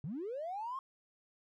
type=linear sweep; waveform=triangle; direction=up; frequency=125 to 1095 Hz; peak=-34 dBFS; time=0.04-0.79 s; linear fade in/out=2 ms; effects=tanh soft clip ceiling -35 dBFS